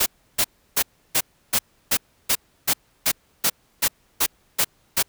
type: noise bursts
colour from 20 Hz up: white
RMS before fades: -19 dBFS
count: 14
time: 0-5.028 s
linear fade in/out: 10 ms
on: 62 ms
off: 320 ms
effects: pink hiss -62 dBFS RMS until 5.08 s